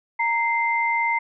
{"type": "tone pair together", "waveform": "sine", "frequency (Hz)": [929, 2086], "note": ["A#5", "C7"], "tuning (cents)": [-6, -6], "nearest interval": "octave + major second", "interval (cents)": 1400, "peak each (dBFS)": -22, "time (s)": [0.19, 1.19], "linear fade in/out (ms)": 10, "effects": []}